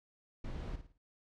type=noise with echo; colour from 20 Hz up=brown; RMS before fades=-41 dBFS; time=0.44-0.76 s; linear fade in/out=5 ms; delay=55 ms; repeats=4; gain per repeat=-9 dB; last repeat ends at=0.98 s; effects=low-pass 5000 Hz 12 dB/octave